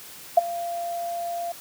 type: tone with ADSR envelope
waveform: sine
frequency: 689 Hz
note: F5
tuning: 24 cents flat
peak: -8 dBFS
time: 0.37-1.52 s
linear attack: 7 ms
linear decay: 21 ms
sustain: -19 dB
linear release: 4 ms
effects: white hiss -43 dBFS RMS until 1.6 s + high-pass 60 Hz 12 dB/octave